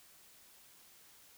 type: silence
effects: white hiss -61 dBFS RMS until 1.37 s